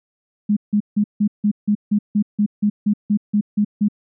sine tone bursts, 207.7 Hz, G#3, in tune, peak -13 dBFS, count 15, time 0.49-3.885 s, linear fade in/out 10 ms, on 77 ms, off 160 ms, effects none

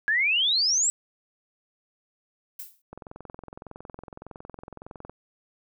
sine exponential sweep, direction up, 1648 to 7950 Hz, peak -20 dBFS, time 0.08-0.9 s, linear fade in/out 0 ms
violet noise with exponential decay, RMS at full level -34 dBFS, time 2.59-2.82 s, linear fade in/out 5 ms, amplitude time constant 49 ms
click train, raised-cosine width 1 ms, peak -26 dBFS, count 48, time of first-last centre 2.93-5.096 s, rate 21.7 Hz
effects none

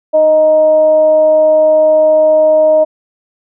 sine tone with frequency modulation, 622.3 Hz, D#5, in tune, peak -5 dBFS, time 0.13-2.85 s, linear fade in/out 20 ms, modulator 315 Hz, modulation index 0.24, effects none

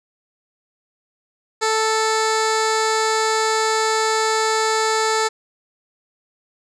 15% pulse tone with low-pass filter, 440 Hz, A4, in tune, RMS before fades -19 dBFS, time 1.61-5.29 s, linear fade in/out 20 ms, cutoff 7000 Hz, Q 1.9, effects none

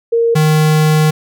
sine / square tone pair in turn, 463.5 / 154.67 Hz, A#4 / D#3, -10 / -10 cents, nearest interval octave + perfect fifth, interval 1900 cents, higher first, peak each -9 dBFS, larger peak neither, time 0.12-0.35 / 0.35-1.11 s, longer second, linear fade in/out 10 ms, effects none

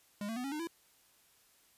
square tone with pitch steps, 204.8 / 225.9 / 249.2 / 275 / 303.3 / 334.6 Hz, G#3 / A3 / B3 / C#4 / D#4 / E4, -24 / +46 / +16 / -14 / -44 / +26 cents, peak -37 dBFS, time 0.21-0.672 s, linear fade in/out 2 ms, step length 77 ms, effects white hiss -67 dBFS RMS until 1.77 s + resampled to 32000 Hz

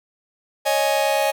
45% pulse chord, C# suspended second, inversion none, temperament just, 554.4 / 623.7 / 831.5 Hz, C#5 / D#5 / G#5, 0 / +4 / +2 cents, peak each -22 dBFS, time 0.65-1.32 s, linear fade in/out 20 ms, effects none

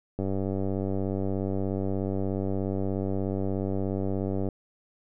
click train, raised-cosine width 2 ms, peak -17 dBFS, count 417, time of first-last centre 0.19-4.488 s, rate 96.8 Hz, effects none

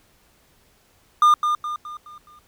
triangle tone with echo, 1209 Hz, D6, 50 cents sharp, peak -9 dBFS, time 1.22-1.34 s, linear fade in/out 2 ms, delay 210 ms, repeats 5, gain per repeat -7 dB, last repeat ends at 2.39 s, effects pink hiss -59 dBFS RMS until 2.47 s

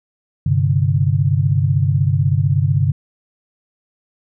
sine chord, G suspended fourth, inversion none, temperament equal, 98 / 130.81 / 146.83 Hz, G2 / C3 / D3, 0 / 0 / 0 cents, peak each -17 dBFS, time 0.46-2.92 s, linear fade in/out 5 ms, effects none

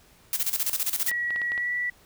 blue noise with tremolo, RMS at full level -25 dBFS, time 0.33-1.11 s, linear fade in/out 0 ms, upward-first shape square, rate 15 Hz, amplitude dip 75%
clicks, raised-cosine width 0.3 ms, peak -22 dBFS, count 7, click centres 0.696 / 1.115 / 1.306 / 1.361 / 1.417 / 1.519 / 1.578 s
sine tone with pitch glide, 1923 to 1955.5 Hz, B6 to B6, -47 to -18 cents, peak -25 dBFS, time 1.08-1.9 s, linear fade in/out 5 ms, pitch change +29 cents, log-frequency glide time 1.5-1.74 s
effects pink hiss -57 dBFS RMS until 2.05 s

